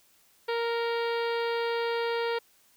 harmonic tone with a mistuned harmonic, 466.2 Hz, A#4, in tune, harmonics 1 / 2 / 3 / 4 / 5 / 6 / 7 / 8 / 9 / 10, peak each -28 / -34 / -38 / -40 / -42 / -44 / -45 / -46 / -47 / -48 dBFS, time 0.48-2.39 s, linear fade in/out 10 ms, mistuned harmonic 5, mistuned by -18 cents, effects white hiss -63 dBFS RMS until 2.76 s

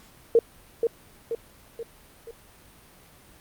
sine tone with echo, 461.6 Hz, A#4, 17 cents flat, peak -13 dBFS, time 0.35-0.39 s, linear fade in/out 2 ms, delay 480 ms, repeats 4, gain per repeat -6 dB, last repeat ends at 2.31 s, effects pink hiss -53 dBFS RMS until 3.4 s + Opus 48 kbps

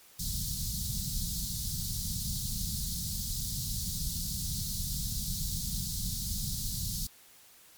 pink band-stop noise, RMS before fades -34 dBFS, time 0.19-7.07 s, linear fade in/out 5 ms, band 200 to 3900 Hz, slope 48 dB/octave, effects white hiss -57 dBFS RMS until 7.77 s + MP3 96 kbps

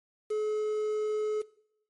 triangle tone with quantisation, 427.2 Hz, G#4, 49 cents sharp, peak -25 dBFS, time 0.3-1.42 s, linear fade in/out 10 ms, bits 8, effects noise-tail reverb RT60 0.7 s tail -19 dB re dry + MP3 48 kbps

